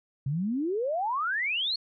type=exponential sweep; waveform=sine; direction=up; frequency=129.3 to 4435 Hz; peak=-26 dBFS; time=0.26-1.76 s; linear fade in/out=5 ms; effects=none

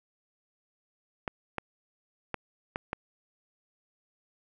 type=clicks; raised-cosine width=0.5 ms; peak=-16 dBFS; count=5; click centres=1.278 / 1.583 / 2.343 / 2.759 / 2.931 s; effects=none

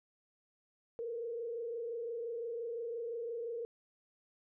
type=tone with frequency modulation; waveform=sine; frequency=466.2 Hz; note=A#4; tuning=in tune; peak=-37 dBFS; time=0.99-3.65 s; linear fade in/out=0 ms; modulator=25.8 Hz; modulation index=0.74; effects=none

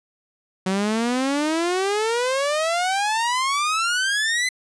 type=exponential sweep; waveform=sawtooth; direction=up; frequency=185 to 2051 Hz; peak=-16 dBFS; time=0.66-4.49 s; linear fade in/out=5 ms; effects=resampled to 22050 Hz

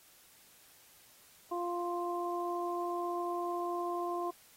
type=harmonic tone; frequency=349.2 Hz; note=F4; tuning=in tune; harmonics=1 / 2 / 3; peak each=-36 / -38 / -38 dBFS; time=1.51-4.31 s; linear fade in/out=10 ms; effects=white hiss -61 dBFS RMS until 4.56 s + AAC 48 kbps

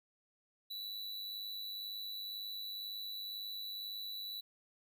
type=tone with amplitude modulation; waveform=square; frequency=3951 Hz; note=B7; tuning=in tune; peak=-40 dBFS; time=0.7-4.41 s; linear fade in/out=10 ms; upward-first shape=sine; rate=102 Hz; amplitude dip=40%; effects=none

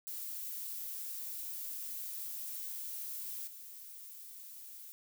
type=noise with level steps; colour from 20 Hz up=violet; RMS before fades=-42 / -50 dBFS; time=0.07-4.92 s; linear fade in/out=0 ms; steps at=3.47 s; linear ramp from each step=5 ms; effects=none

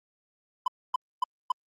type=tone bursts; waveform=triangle; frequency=1007 Hz; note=B5; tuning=33 cents sharp; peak=-20 dBFS; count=4; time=0.66-1.52 s; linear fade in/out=5 ms; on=20 ms; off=260 ms; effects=Opus 48 kbps

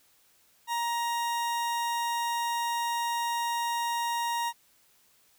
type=tone; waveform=40% pulse; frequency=940 Hz; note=A#5; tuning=14 cents sharp; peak=-27 dBFS; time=0.67-4.53 s; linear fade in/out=50 ms; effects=white hiss -64 dBFS RMS until 5.38 s

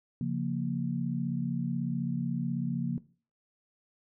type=chord; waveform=sine; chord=Bb minor; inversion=first; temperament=equal; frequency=138.59 / 174.61 / 233.1 Hz; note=Db3 / F3 / Bb3; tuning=0 / 0 / 0 cents; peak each=-33 dBFS; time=0.21-2.98 s; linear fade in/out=2 ms; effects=noise-tail reverb RT60 0.4 s tail -18 dB re dry

